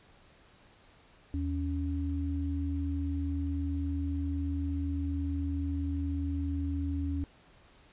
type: tone pair together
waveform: sine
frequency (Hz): 80.18 / 280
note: E2 / C#4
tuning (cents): -47 / +18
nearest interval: octave + minor seventh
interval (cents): 2165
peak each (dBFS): -31 / -34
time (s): 1.34-7.24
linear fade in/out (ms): 0
effects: pink hiss -60 dBFS RMS until 7.92 s + resampled to 8000 Hz